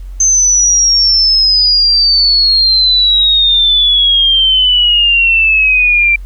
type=exponential sweep; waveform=sine; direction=down; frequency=6272 to 2349 Hz; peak=-6 dBFS; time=0.2-6.16 s; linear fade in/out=5 ms; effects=added 45 Hz sine -23 dBFS peak until 6.25 s + pink hiss -50 dBFS RMS until 6.25 s